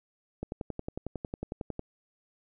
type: click train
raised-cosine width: 2 ms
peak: -21 dBFS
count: 16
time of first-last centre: 0.43-1.794 s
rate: 11 Hz
effects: none